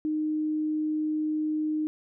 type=tone; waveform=sine; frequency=307.8 Hz; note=D#4; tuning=19 cents flat; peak=-25 dBFS; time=0.05-1.87 s; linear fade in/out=0 ms; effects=none